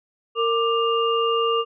sine tone cluster, 459.5 / 1182 / 2813 Hz, A#4 / D6 / F7, -25 / +11 / +12 cents, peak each -21 / -22 / -27 dBFS, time 0.35-1.65 s, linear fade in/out 50 ms, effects none

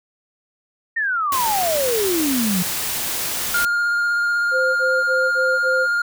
sine exponential sweep, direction down, 1864.7 to 172.4 Hz, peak -18 dBFS, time 0.96-2.63 s, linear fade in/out 10 ms
white noise, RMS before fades -24 dBFS, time 1.32-3.65 s, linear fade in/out 2 ms
triangle tone with vibrato, 1412 Hz, F6, 19 cents sharp, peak -15 dBFS, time 3.54-6.02 s, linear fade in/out 5 ms, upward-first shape sine, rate 16 Hz, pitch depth 11 cents each way
sine tone bursts, 520 Hz, C5, 11 cents flat, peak -19 dBFS, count 5, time 4.51-5.872 s, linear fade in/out 50 ms, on 250 ms, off 28 ms
effects none

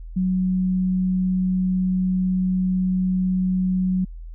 sine tone, 185 Hz, F#3, in tune, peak -18 dBFS, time 0.16-4.05 s, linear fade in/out 10 ms, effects added 41 Hz sine -33 dBFS peak until 4.34 s

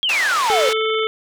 sine exponential sweep, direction down, 3322 to 493.9 Hz, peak -16 dBFS, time 0.03-0.69 s, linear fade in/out 0 ms
pink band-pass noise, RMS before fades -25 dBFS, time 0.09-0.73 s, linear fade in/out 2 ms, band 1000 to 6500 Hz, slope 12 dB/octave
harmonic tone, 438.8 Hz, A4, 5 cents flat, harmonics 1 / 3 / 5 / 7 / 8, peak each -19 / -24 / -26 / -27 / -28 dBFS, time 0.5-1.07 s, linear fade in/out 0 ms
effects none

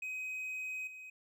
triangle tone with level steps, 2522 Hz, D#7, 23 cents sharp, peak -36 / -45 dBFS, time 0.02-1.1 s, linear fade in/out 5 ms, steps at 0.87 s, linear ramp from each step 5 ms, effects none

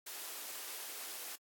white high-pass noise, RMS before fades -45 dBFS, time 0.06-1.36 s, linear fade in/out 10 ms, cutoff 310 Hz, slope 24 dB/octave, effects AAC 64 kbps

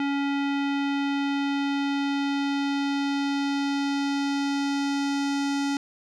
square tone with low-pass filter sweep, 280.6 Hz, C#4, 21 cents sharp, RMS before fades -26 dBFS, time 0-5.77 s, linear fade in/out 2 ms, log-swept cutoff 2800 to 6200 Hz, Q 1.4, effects none

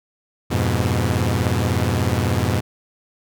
sawtooth chord, F diminished, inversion none, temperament equal, 87.31 / 103.83 / 123.47 Hz, F2 / Ab2 / Cb3, 0 / 0 / 0 cents, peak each -18 dBFS, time 0.5-2.61 s, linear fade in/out 20 ms, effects none

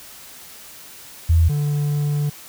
sine / triangle tone pair in turn, 82.41 / 146.58 Hz, E2 / D3, 0 / -3 cents, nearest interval minor seventh, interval 997 cents, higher second, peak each -11 / -16 dBFS, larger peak first, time 1.29-1.49 / 1.49-2.3 s, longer second, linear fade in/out 10 ms, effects white hiss -41 dBFS RMS until 2.48 s

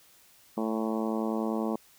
harmonic tone, 110.6 Hz, A2, 9 cents sharp, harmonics 2 / 3 / 4 / 5 / 6 / 7 / 8 / 9 / 10, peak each -30 / -34 / -36 / -38 / -40 / -41 / -42 / -43 / -44 dBFS, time 0.57-1.76 s, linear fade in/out 5 ms, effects white hiss -59 dBFS RMS until 1.98 s

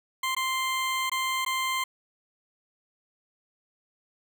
20% pulse tone with dropouts, 1046.5 Hz, C6, in tune, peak -21 dBFS, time 0.23-1.84 s, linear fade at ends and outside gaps 5 ms, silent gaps 0.35-0.365 / 1.097-1.116 / 1.45-1.462 s, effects none

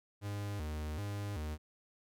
45% pulse tone with vibrato, 88.3 Hz, F2, 20 cents sharp, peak -37 dBFS, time 0.21-1.58 s, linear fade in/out 50 ms, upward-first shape square, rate 1.3 Hz, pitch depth 250 cents each way, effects none

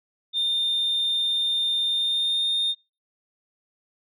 sine tone with pitch glide, 3619 to 3653 Hz, A7 to A#7, +48 to -36 cents, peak -19 dBFS, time 0.33-2.75 s, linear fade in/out 50 ms, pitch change +16 cents, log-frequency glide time 1.86-2.5 s, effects noise-tail reverb RT60 0.3 s tail -25 dB re dry + tanh soft clip ceiling -19 dBFS

